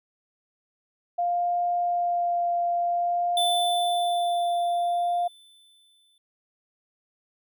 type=tone with vibrato; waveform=sine; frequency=699 Hz; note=F5; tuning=1 cent sharp; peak=-22 dBFS; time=1.18-5.28 s; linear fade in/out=10 ms; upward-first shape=sine; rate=0.52 Hz; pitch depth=10 cents each way
type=tone with exponential decay; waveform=square; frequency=3520 Hz; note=A7; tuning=in tune; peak=-23 dBFS; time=3.37-6.18 s; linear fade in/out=2 ms; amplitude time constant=610 ms
effects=none